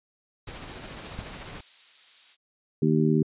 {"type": "noise with tremolo", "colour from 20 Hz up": "pink", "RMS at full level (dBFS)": -39, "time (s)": [0.47, 1.61], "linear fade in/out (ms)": 5, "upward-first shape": "sine", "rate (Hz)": 14, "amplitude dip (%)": 30}
{"type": "noise", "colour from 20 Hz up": "violet", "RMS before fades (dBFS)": -38, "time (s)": [1.02, 2.37], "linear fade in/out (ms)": 50}
{"type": "click", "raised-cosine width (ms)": 5, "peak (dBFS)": -22, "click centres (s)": 1.19}
{"type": "harmonic tone", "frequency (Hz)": 77.78, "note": "D#2", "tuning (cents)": 0, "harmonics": [2, 3, 4, 5], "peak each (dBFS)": [-23, -24, -27, -26], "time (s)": [2.82, 3.23], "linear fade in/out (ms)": 5}
{"effects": ["resampled to 8000 Hz"]}